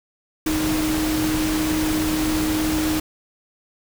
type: tone in noise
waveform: sine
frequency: 311.1 Hz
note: D#4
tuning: in tune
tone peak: -20 dBFS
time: 0.46-3 s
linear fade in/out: 5 ms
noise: pink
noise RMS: -26 dBFS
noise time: 0.46-3 s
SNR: +3 dB
effects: none